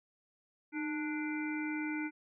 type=harmonic tone with a mistuned harmonic; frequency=294.3 Hz; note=D4; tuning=4 cents sharp; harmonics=1 / 3 / 5 / 7 / 8; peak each=-35 / -47 / -44 / -44 / -45 dBFS; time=0.72-2.11 s; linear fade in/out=50 ms; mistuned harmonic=1; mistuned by=+68 cents; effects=none